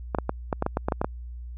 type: clicks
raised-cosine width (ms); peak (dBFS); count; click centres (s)
1; -10; 11; 0.148 / 0.186 / 0.294 / 0.528 / 0.624 / 0.664 / 0.771 / 0.885 / 0.922 / 1.015 / 1.045
effects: added 60 Hz sine -35 dBFS peak until 1.57 s